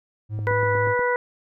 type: tone with vibrato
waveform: triangle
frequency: 105.7 Hz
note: G#2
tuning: 31 cents sharp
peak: -23 dBFS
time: 0.29-0.95 s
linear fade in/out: 50 ms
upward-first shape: sine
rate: 4 Hz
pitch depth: 23 cents each way
type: click train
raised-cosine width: 2 ms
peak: -23 dBFS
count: 6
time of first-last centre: 0.39-0.993 s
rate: 8.29 Hz
type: harmonic tone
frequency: 490.7 Hz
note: B4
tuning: 11 cents flat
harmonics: 1 / 2 / 3 / 4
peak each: -22 / -25 / -27 / -28 dBFS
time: 0.47-1.16 s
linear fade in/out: 0 ms
effects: none